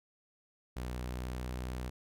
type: tone with pitch glide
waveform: sawtooth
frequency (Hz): 61.74 to 62.42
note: B1 to B1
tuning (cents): 0 to +19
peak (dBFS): -33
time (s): 0.76-1.9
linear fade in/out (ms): 10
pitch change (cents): +19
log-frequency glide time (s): 0.89-1.48
effects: none